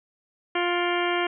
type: harmonic tone with a mistuned harmonic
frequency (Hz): 351.1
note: F4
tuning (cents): +9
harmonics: 1 / 2 / 3 / 4 / 5 / 6 / 7 / 8 / 9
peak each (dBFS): -26 / -29 / -31 / -32 / -33 / -34 / -34 / -35 / -36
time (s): 0.55-1.27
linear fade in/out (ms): 5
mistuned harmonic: 7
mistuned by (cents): -85
effects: none